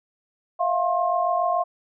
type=tone cluster; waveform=sine; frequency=656 / 703 / 1067 Hz; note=E5 / F5 / C6; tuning=-9 / +11 / +34 cents; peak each=-26 / -22 / -25 dBFS; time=0.59-1.64 s; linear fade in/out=20 ms; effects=none